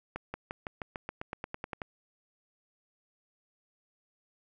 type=accelerating click train; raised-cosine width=0.5 ms; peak=-21 dBFS; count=14; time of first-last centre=0.16-1.818 s; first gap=180 ms; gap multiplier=0.94; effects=none